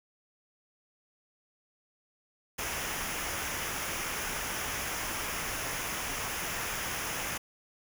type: noise with comb filter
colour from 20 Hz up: pink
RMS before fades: -35 dBFS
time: 2.58-7.38 s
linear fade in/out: 10 ms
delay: 0.24 ms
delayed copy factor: -0.6
effects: none